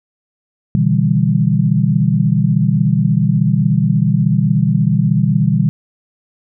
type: chord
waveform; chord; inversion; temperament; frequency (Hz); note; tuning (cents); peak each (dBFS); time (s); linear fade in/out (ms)
sine; E minor seventh; second; just; 123.61 / 148.33 / 164.81 / 197.78; B2 / D3 / E3 / G3; +2 / +18 / 0 / +16; -16; 0.75-5.69; 0
effects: none